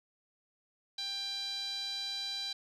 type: tone with band-pass filter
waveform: sawtooth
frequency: 792 Hz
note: G5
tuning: 18 cents sharp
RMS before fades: -38 dBFS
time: 0.98-2.53 s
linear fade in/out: 5 ms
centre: 4200 Hz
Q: 9.8
effects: none